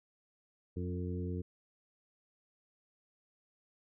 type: harmonic tone with a mistuned harmonic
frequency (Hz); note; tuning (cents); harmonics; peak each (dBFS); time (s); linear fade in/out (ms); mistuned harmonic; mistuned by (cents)
90; F#2; -47; 1 / 2 / 3 / 4 / 5; -37 / -41 / -44 / -45 / -46; 0.76-1.42; 10; 4; -16
effects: none